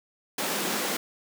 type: high-pass noise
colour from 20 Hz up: pink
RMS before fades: -29 dBFS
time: 0.38-0.97 s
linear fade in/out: 5 ms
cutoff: 180 Hz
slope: 48 dB/octave
effects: none